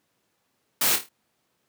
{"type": "noise with echo", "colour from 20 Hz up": "white", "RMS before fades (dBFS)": -22, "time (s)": [0.81, 0.96], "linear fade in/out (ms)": 5, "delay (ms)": 26, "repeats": 5, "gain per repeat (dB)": -7, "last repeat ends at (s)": 1.09, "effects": ["pink hiss -72 dBFS RMS until 1.68 s", "high-pass 150 Hz 12 dB/octave"]}